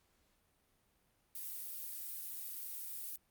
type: noise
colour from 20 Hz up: violet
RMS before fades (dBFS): -44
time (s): 1.35-3.16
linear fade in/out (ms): 2
effects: pink hiss -75 dBFS RMS until 3.3 s + Opus 48 kbps